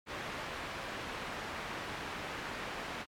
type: low-pass noise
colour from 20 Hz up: white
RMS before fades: -41 dBFS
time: 0.06-3.06 s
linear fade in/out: 50 ms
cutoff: 2000 Hz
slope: 12 dB/octave
effects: MP3 96 kbps